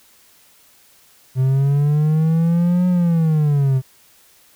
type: linear two-way sweep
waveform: triangle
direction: up then down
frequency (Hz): 128.4 to 181.5 to 128.4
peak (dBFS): -11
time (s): 1.35-3.82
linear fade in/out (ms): 50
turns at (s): 2.88
effects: white hiss -52 dBFS RMS until 4.55 s